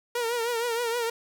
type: tone with vibrato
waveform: sawtooth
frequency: 470 Hz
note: A#4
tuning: 14 cents sharp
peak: -22 dBFS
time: 0.15-1.1 s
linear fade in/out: 5 ms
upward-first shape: triangle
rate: 6.4 Hz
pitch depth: 82 cents each way
effects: none